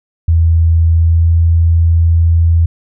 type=tone with pitch glide; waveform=sine; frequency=82.41 to 83.27 Hz; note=E2 to E2; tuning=0 to +18 cents; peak=-6 dBFS; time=0.28-2.66 s; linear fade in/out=5 ms; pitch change=+18 cents; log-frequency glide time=0.92-1.31 s; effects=none